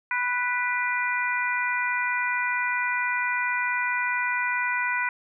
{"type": "harmonic tone with a mistuned harmonic", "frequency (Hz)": 493.9, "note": "B4", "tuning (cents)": 0, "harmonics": [2, 3, 4, 5], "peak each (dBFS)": [-29, -28, -28, -31], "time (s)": [0.11, 5.09], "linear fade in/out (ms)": 2, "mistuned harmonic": 5, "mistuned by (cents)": -45, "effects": []}